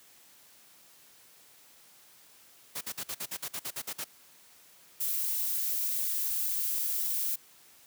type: noise bursts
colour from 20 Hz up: white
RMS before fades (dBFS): -36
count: 12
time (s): 2.75-4.044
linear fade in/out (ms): 10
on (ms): 62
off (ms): 50
type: noise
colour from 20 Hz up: violet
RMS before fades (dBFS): -31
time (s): 5-7.36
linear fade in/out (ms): 10
effects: white hiss -58 dBFS RMS until 7.86 s + high-pass 100 Hz 12 dB/octave